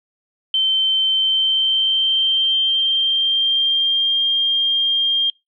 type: tone with pitch glide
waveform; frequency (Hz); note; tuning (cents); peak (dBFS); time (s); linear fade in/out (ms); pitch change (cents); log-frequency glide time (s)
sine; 3100 to 3206; G7 to G7; -20 to +38; -14; 0.54-5.3; 2; +58; 1.13-4.22
effects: noise-tail reverb RT60 0.2 s tail -25 dB re dry